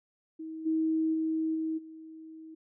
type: tone with level steps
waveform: sine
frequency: 319 Hz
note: D#4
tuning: 43 cents sharp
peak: -37 / -25 / -27 / -29 / -44 dBFS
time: 0.39-2.55 s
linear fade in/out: 10 ms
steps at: 0.65 / 1.13 / 1.54 / 1.77 s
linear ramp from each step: 20 ms
effects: none